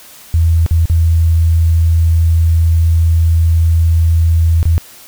sine tone with dropouts, 82.4 Hz, E2, in tune, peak -7 dBFS, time 0.34-4.78 s, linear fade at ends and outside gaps 0 ms, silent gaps 0.663-0.71 / 0.856-0.898 / 4.629-4.654 s, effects white hiss -38 dBFS RMS until 5.07 s

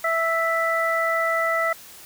harmonic tone, 659.3 Hz, E5, in tune, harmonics 1 / 2 / 3, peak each -24 / -24 / -24 dBFS, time 0.04-1.73 s, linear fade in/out 5 ms, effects white hiss -44 dBFS RMS until 2.05 s

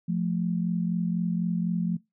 sine tone pair together, 174.61 / 218.6 Hz, F3 / A3, 0 / -11 cents, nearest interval major third, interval 389 cents, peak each -25 / -30 dBFS, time 0.08-1.97 s, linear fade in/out 10 ms, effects noise-tail reverb RT60 0.2 s tail -23 dB re dry

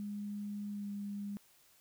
sine tone with pitch glide, 205.3 to 202.6 Hz, G#3 to G#3, -20 to -43 cents, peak -38 dBFS, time 0-1.37 s, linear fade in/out 0 ms, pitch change -23 cents, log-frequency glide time 0.72-0.86 s, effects white hiss -66 dBFS RMS until 1.8 s

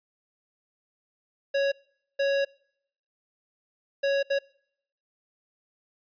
square tone bursts at uneven times, 555 Hz, C#5, 2 cents sharp, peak -23 dBFS, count 4, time 1.54-1.72 / 2.19-2.45 / 4.03-4.23 / 4.3-4.39 s, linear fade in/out 10 ms, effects noise-tail reverb RT60 0.7 s tail -25 dB re dry + resampled to 11025 Hz

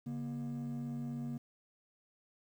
triangle tone pair together, 141.28 / 237.6 Hz, C#3 / A#3, +33 / +33 cents, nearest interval major sixth, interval 900 cents, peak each -38 / -36 dBFS, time 0.06-1.38 s, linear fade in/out 10 ms, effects tanh soft clip ceiling -32 dBFS + 11-bit

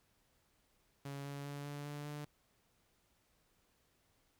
sawtooth tone with pitch steps, 140.1 / 141.56 / 143.04 / 144.54 / 146.05 / 147.58 Hz, C#3 / C#3 / D3 / D3 / D3 / D3, +19 / +37 / -45 / -27 / -9 / +9 cents, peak -39 dBFS, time 1.05-2.25 s, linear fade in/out 5 ms, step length 200 ms, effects pink hiss -75 dBFS RMS until 4.39 s

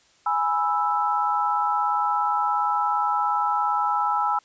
sine chord, E major, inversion first, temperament equal, 830.6 / 987.8 / 1318.5 Hz, G#5 / B5 / E6, 0 / 0 / 0 cents, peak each -24 / -26 / -24 dBFS, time 0.26-4.39 s, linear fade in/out 5 ms, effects white hiss -59 dBFS RMS until 4.44 s + resampled to 16000 Hz

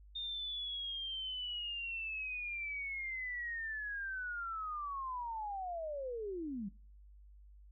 sine linear sweep, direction down, 3654 to 185 Hz, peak -38 dBFS, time 0.15-6.69 s, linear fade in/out 10 ms, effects noise-tail reverb RT60 0.5 s tail -25 dB re dry + added 50 Hz sine -55 dBFS peak until 7.71 s

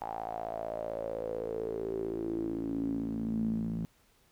sawtooth tone with band-pass filter sweep, 55.7 Hz, A1, 22 cents sharp, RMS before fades -35 dBFS, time 0.01-3.85 s, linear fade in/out 0 ms, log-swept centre 820 to 190 Hz, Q 8.7, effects pink hiss -67 dBFS RMS until 4.31 s

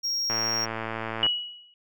triangle tone, 5588 Hz, F8, in tune, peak -24 dBFS, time 0.03-0.66 s, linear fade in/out 20 ms
click train, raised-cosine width 0.5 ms, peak -16 dBFS, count 109, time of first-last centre 0.3-1.264 s, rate 112 Hz
sine tone with exponential decay, 2923 Hz, F#7, 22 cents flat, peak -17 dBFS, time 1.23-1.74 s, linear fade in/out 1 ms, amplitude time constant 110 ms
effects none

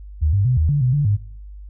sine tone with pitch steps, 76 / 99 / 126.3 / 78.2 / 144.8 / 125.9 / 145.2 / 102.8 Hz, D#2 / G2 / B2 / D#2 / D3 / B2 / D3 / G#2, -40 / +18 / +39 / +9 / -24 / +34 / -19 / -17 cents, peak -14 dBFS, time 0.21-1.17 s, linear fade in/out 20 ms, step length 120 ms, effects noise-tail reverb RT60 0.5 s tail -19 dB re dry + added 50 Hz sine -34 dBFS peak until 1.69 s

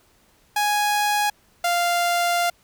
sawtooth tone pair in turn, 830.6 / 696.4 Hz, G#5 / F5, 0 / -5 cents, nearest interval minor third, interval 305 cents, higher first, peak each -15 dBFS, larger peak neither, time 0.56-1.3 / 1.64-2.5 s, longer second, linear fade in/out 5 ms, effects pink hiss -59 dBFS RMS until 2.63 s

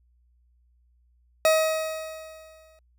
40% pulse tone with exponential decay, 634 Hz, D#5, 32 cents sharp, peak -15 dBFS, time 1.45-2.79 s, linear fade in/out 1 ms, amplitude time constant 290 ms, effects added 60 Hz sine -60 dBFS peak until 2.98 s

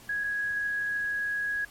sine tone pair in turn, 1661.2 / 1661.2 Hz, G#6 / G#6, 0 / 0 cents, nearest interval unison, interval 0 cents, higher neither, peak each -27 dBFS, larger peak neither, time 0.09-0.24 / 0.24-1.65 s, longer second, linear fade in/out 5 ms, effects pink hiss -52 dBFS RMS until 1.7 s + MP3 64 kbps

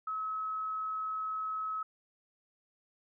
sine tone, 1286 Hz, E6, 43 cents flat, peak -33 dBFS, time 0.07-1.83 s, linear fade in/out 5 ms, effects none

